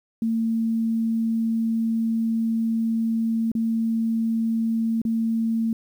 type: tone with dropouts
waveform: sine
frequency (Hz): 226.2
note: A3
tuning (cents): +48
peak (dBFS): -20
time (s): 0.22-5.73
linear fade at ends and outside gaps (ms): 2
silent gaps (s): 3.517-3.551 / 5.017-5.051
effects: 9-bit